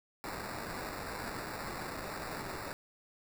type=noise with sample-and-hold; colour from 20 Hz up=violet; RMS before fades=-41 dBFS; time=0.24-2.73 s; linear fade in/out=0 ms; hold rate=3150 Hz; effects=none